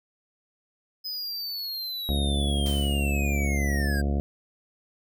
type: linear sweep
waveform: square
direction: down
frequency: 5060 to 1572 Hz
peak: -31 dBFS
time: 1.04-4.02 s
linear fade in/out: 20 ms
type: harmonic tone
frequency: 70.7 Hz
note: C#2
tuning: 35 cents sharp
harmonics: 1 / 2 / 3 / 4 / 5 / 6 / 7 / 8 / 9 / 10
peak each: -24 / -33 / -31 / -36 / -38 / -43 / -42 / -42 / -44 / -41 dBFS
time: 2.09-4.2 s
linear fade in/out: 0 ms
type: noise with exponential decay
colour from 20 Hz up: white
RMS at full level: -38 dBFS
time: 2.66-3.35 s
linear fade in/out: 1 ms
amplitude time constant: 150 ms
effects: none